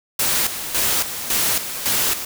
white noise with tremolo, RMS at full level -19 dBFS, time 0.19-2.25 s, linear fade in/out 5 ms, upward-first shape square, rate 1.8 Hz, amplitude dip 65%, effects none

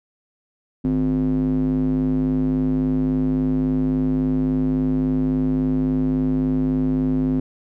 square tone with band-pass filter, 51.8 Hz, G#1, 4 cents flat, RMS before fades -20 dBFS, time 0.84-7.4 s, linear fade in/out 5 ms, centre 240 Hz, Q 4.9, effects none

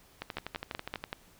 two click trains, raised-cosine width 0.3 ms, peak -20 / -18 dBFS, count 11 / 5, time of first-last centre 0.22-1.04 / 0.37-1.129 s, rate 12.2 / 5.27 Hz, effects pink hiss -60 dBFS RMS until 1.39 s

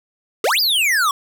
square exponential two-way sweep, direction up then down, 379.1 to 5090 to 1094 Hz, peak -15 dBFS, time 0.44-1.11 s, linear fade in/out 2 ms, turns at 0.6 s, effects none

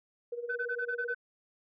sine tone with tremolo, 477.1 Hz, A#4, 40 cents sharp, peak -32 dBFS, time 0.32-1.14 s, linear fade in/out 5 ms, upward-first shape sine, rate 18 Hz, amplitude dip 75%
sine tone bursts, 1513 Hz, F#6, 38 cents sharp, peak -31 dBFS, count 7, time 0.49-1.147 s, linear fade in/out 10 ms, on 69 ms, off 29 ms
effects tanh soft clip ceiling -22 dBFS

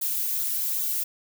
violet noise with flanger, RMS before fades -27 dBFS, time 0.01-1.04 s, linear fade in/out 10 ms, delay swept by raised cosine 0.36 to 4.16 ms, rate 2.5 Hz, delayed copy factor -0.85, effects none

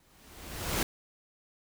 pink noise with exponential growth, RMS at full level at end -27 dBFS, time 0-0.83 s, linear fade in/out 2 ms, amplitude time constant 180 ms, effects none

